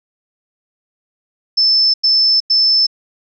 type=tone bursts; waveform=sine; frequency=5274 Hz; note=E8; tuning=in tune; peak=-9 dBFS; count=3; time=1.57-2.868 s; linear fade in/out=10 ms; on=370 ms; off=94 ms; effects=none